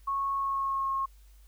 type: tone with pitch glide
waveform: sine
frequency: 1100 to 1082.4 Hz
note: C#6 to C#6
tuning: -14 to -42 cents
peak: -27 dBFS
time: 0.07-1.06 s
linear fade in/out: 10 ms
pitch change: -28 cents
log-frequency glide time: 0.34-0.9 s
effects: added 50 Hz sine -52 dBFS peak until 1.47 s + white hiss -66 dBFS RMS until 1.47 s